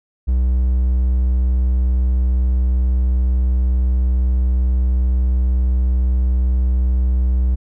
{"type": "tone", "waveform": "triangle", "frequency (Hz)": 62.7, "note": "B1", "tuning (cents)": 27, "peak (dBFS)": -11, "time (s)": [0.27, 7.56], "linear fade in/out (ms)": 20, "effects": []}